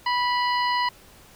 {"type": "harmonic tone with a mistuned harmonic", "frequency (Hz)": 983, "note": "B5", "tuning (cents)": -8, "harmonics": [1, 2, 3, 4, 5], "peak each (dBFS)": [-22, -28, -32, -34, -36], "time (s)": [0.06, 0.89], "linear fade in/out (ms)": 5, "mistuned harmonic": 4, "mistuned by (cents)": 96, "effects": ["pink hiss -51 dBFS RMS until 1.35 s"]}